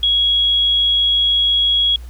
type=tone; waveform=sine; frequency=3322 Hz; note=G#7; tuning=in tune; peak=-12 dBFS; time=0.03-1.96 s; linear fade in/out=2 ms; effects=added 60 Hz sine -30 dBFS peak until 2.09 s + pink hiss -48 dBFS RMS until 2.09 s